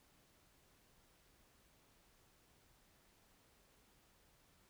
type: silence
effects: pink hiss -71 dBFS RMS until 4.69 s